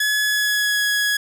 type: tone with pitch glide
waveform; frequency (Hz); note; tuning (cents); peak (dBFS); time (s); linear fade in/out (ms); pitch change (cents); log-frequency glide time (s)
sawtooth; 1700 to 1673.7; G#6 to G#6; +40 to +13; -14; 0-1.17; 5; -27; 0.22-0.83
effects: none